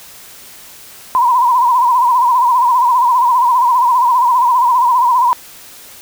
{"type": "tone with vibrato", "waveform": "sine", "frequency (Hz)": 984, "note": "B5", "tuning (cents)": -7, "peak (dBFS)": -8, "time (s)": [1.15, 5.33], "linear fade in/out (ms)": 0, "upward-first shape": "sine", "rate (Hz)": 15, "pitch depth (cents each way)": 91, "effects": ["white hiss -37 dBFS RMS until 6.01 s"]}